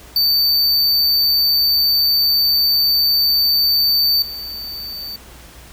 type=tone with level steps; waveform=square; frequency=4574 Hz; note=D8; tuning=47 cents flat; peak=-13 / -27 dBFS; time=0.16-5.16 s; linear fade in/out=2 ms; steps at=4.22 s; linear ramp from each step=2 ms; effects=added 60 Hz sine -42 dBFS peak until 5.72 s + pink hiss -42 dBFS RMS until 5.72 s